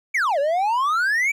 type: exponential two-way sweep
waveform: triangle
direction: down then up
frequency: 2349 to 544 to 2349 Hz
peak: -16 dBFS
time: 0.14-1.32 s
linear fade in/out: 10 ms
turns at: 0.39 s
effects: none